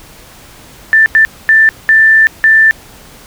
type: tone bursts at uneven times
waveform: sine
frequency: 1773 Hz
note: A6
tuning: 13 cents sharp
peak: -3 dBFS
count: 5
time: 0.93-1.06 / 1.15-1.25 / 1.49-1.69 / 1.89-2.27 / 2.44-2.71 s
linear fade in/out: 0 ms
effects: pink hiss -37 dBFS RMS until 3.26 s